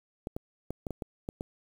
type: clicks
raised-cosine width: 2 ms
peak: -21 dBFS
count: 8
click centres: 0.271 / 0.365 / 0.706 / 0.868 / 0.907 / 1.022 / 1.289 / 1.409 s
effects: 8-bit